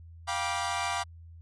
sawtooth chord, G dominant seventh, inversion third, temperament equal with one note detuned, 698.5 / 784 / 969.1 / 1174.7 Hz, F5 / G5 / B5 / D6, 0 / 0 / -33 / 0 cents, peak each -31 dBFS, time 0.27-1.04 s, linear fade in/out 20 ms, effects added 83 Hz sine -46 dBFS peak until 1.41 s + resampled to 22050 Hz

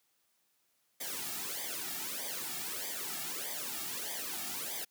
white noise with flanger, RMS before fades -39 dBFS, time 1-4.85 s, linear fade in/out 10 ms, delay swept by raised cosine 0.72 to 2.02 ms, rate 1.6 Hz, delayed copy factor -0.9, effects white hiss -75 dBFS RMS until 4.9 s + high-pass 100 Hz 12 dB/octave

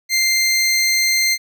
20% pulse tone, 2093 Hz, C7, in tune, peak -9 dBFS, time 0.09-1.38 s, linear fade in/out 50 ms, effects none

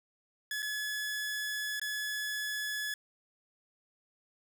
sawtooth tone with dropouts, 1705 Hz, G#6, 45 cents sharp, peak -30 dBFS, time 0.51-2.94 s, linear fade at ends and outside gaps 2 ms, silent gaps 0.622-0.627 / 1.797-1.815 s, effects none

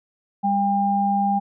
sine tone pair together, 200 / 801 Hz, G3 / G5, +35 / +37 cents, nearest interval 2 octaves, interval 2402 cents, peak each -22 / -19 dBFS, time 0.43-1.4 s, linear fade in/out 20 ms, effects none

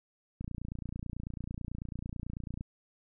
click train, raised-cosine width 5 ms, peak -26 dBFS, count 65, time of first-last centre 0.41-2.609 s, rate 29.1 Hz, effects none

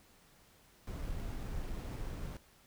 brown noise with sample-and-hold, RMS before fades -40 dBFS, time 0.87-2.37 s, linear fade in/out 2 ms, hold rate 7350 Hz, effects pink hiss -64 dBFS RMS until 2.66 s

